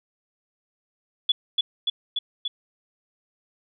sine tone with echo, 3420 Hz, A7, 50 cents flat, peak -16 dBFS, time 1.29-1.32 s, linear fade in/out 5 ms, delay 290 ms, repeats 4, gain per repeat -2 dB, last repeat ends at 2.48 s, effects none

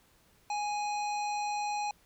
harmonic tone, 830.6 Hz, G#5, in tune, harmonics 1 / 3 / 5 / 7 / 9, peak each -31 / -41 / -45 / -48 / -50 dBFS, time 0.5-1.91 s, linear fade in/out 2 ms, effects pink hiss -65 dBFS RMS until 2.05 s

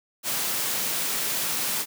white high-pass noise, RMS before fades -27 dBFS, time 0.23-1.86 s, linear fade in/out 50 ms, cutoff 110 Hz, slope 96 dB/octave, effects none

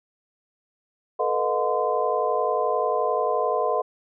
sine tone cluster, 438.4 / 489.8 / 622 / 719 / 1029 Hz, A4 / B4 / D#5 / F#5 / C6, -6 / -14 / -1 / -50 / -29 cents, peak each -27 dBFS, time 1.19-3.82 s, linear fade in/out 10 ms, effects none

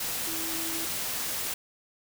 sine tone in noise, 325.9 Hz, E4, 20 cents flat, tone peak -38 dBFS, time 0.27-0.85 s, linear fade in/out 5 ms, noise white, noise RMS -32 dBFS, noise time 0-1.54 s, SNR -9 dB, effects none

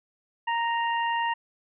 harmonic tone, 931 Hz, A#5, 2 cents flat, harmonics 1 / 2 / 3, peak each -25 / -31 / -35 dBFS, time 0.47-1.34 s, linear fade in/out 10 ms, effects none

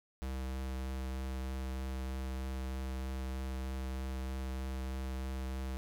square tone with vibrato, 65.41 Hz, C2, in tune, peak -37 dBFS, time 0.22-5.77 s, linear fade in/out 0 ms, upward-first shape triangle, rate 3.2 Hz, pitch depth 11 cents each way, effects none

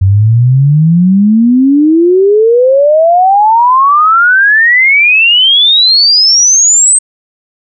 sine exponential sweep, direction up, 93.1 to 8372 Hz, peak -3 dBFS, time 0.01-6.99 s, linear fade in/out 10 ms, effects none

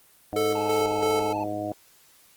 harmonic tone, 103.83 Hz, G#2, in tune, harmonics 1 / 2 / 3 / 4 / 5 / 6 / 7, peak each -39 / -41 / -32 / -42 / -40 / -32 / -34 dBFS, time 0.33-1.72 s, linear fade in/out 0 ms
square tone with tremolo, 440 Hz, A4, in tune, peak -23 dBFS, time 0.36-1.33 s, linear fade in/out 5 ms, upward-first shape square, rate 3 Hz, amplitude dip 50%
triangle tone with vibrato, 867 Hz, A5, 26 cents flat, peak -27 dBFS, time 0.55-1.44 s, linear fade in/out 5 ms, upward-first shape sine, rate 20 Hz, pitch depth 53 cents each way
effects white hiss -57 dBFS RMS until 2.36 s + Opus 24 kbps

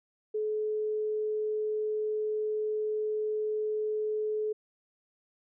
sine tone, 428.3 Hz, A4, 47 cents flat, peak -28 dBFS, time 0.34-4.53 s, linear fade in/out 10 ms, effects none

